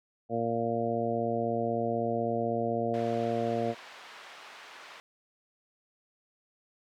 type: harmonic tone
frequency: 116.1 Hz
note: A#2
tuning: 7 cents flat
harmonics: 1 / 2 / 3 / 4 / 5 / 6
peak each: -38 / -34 / -37 / -33 / -34 / -33 dBFS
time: 0.29-3.75 s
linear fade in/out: 50 ms
type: band-pass noise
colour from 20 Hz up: pink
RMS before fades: -49 dBFS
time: 2.94-5 s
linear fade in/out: 0 ms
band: 820 to 3500 Hz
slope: 12 dB/octave
effects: none